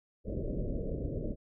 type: low-pass noise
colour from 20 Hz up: pink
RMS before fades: -35 dBFS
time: 0.24-1.36 s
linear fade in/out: 50 ms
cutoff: 610 Hz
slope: 96 dB/octave
effects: none